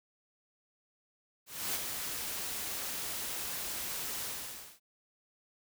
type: noise with ADSR envelope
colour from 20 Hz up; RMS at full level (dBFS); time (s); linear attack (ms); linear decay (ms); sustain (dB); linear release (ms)
white; -33; 1.46-4.8; 290; 20; -5; 570
effects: none